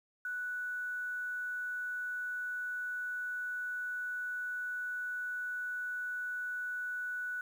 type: tone with quantisation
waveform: sine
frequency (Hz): 1480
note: F#6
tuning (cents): 0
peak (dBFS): -35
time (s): 0.25-7.41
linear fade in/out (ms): 2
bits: 10
effects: none